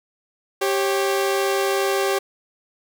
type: tone pair together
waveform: sawtooth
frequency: 392 / 546.8 Hz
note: G4 / C#5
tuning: 0 / -24 cents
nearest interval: tritone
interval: 576 cents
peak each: -16 / -21 dBFS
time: 0.61-2.19 s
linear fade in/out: 10 ms
effects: none